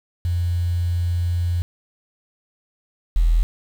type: tone pair in turn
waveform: sine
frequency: 87.31 / 41.2 Hz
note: F2 / E1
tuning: 0 / 0 cents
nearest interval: octave + minor second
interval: 1300 cents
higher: first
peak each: -18 / -12 dBFS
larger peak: second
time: 0.25-1.62 / 3.16-3.43 s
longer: first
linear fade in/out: 0 ms
effects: tanh soft clip ceiling -9 dBFS + 7-bit